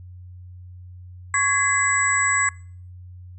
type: tone cluster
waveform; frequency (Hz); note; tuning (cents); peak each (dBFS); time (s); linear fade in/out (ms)
sine; 1111 / 1671 / 2036 / 7830; C#6 / G#6 / C7 / B8; +4 / +10 / -48 / -16; -23; 1.34-2.49; 2
effects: noise-tail reverb RT60 0.5 s tail -24 dB re dry + added 90 Hz sine -38 dBFS peak until 3.38 s